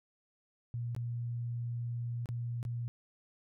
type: tone with dropouts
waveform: sine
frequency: 119 Hz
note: A#2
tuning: 36 cents sharp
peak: -34 dBFS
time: 0.74-2.88 s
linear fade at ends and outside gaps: 0 ms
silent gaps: 0.949-0.964 / 2.258-2.289 / 2.629-2.651 s
effects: none